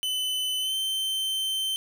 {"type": "tone with pitch glide", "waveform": "45% pulse", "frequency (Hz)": [3022, 3100], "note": ["F#7", "G7"], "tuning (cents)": [36, -20], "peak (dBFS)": -26, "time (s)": [0.03, 1.76], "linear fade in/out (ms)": 0, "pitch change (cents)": 44, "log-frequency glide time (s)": [0.6, 0.75], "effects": []}